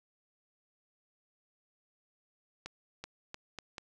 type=accelerating click train; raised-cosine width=0.2 ms; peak=-24 dBFS; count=5; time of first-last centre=2.66-3.782 s; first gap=380 ms; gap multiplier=0.8; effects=none